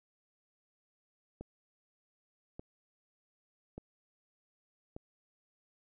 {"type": "click train", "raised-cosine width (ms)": 2, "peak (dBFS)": -30, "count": 4, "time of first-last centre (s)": [1.41, 4.965], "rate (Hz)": 0.844, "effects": []}